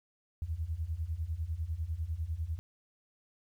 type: beating tone pair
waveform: sine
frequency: 75.1 / 85.1 Hz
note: D2 / F2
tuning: +39 / -44 cents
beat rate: 10 Hz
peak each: -37 / -35 dBFS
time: 0.42-2.59 s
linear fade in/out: 0 ms
effects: 11-bit